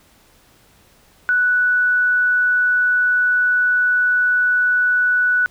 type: tone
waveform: sine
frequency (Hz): 1480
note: F#6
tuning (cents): 0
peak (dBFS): -13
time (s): 1.29-5.46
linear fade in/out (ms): 0
effects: pink hiss -53 dBFS RMS until 5.5 s